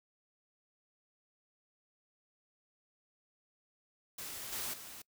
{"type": "noise with level steps", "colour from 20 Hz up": "white", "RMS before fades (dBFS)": [-44, -39, -49], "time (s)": [4.18, 5.02], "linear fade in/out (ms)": 5, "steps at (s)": [4.52, 4.73], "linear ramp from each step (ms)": 10, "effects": ["noise-tail reverb RT60 0.1 s tail -24 dB re dry"]}